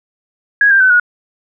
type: tone with pitch steps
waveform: sine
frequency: 1656 / 1584.9 / 1516.8 / 1451.7 Hz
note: G#6 / G6 / F#6 / F#6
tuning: -5 / +19 / +43 / -33 cents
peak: -6 dBFS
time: 0.61-0.998 s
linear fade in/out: 2 ms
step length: 97 ms
effects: none